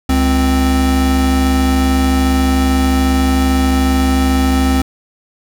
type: tone pair together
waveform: square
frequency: 69.3 / 261.6 Hz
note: C#2 / C4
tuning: 0 / 0 cents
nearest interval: octave + major seventh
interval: 2300 cents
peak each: -14 dBFS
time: 0.09-4.82 s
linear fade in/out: 5 ms
effects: none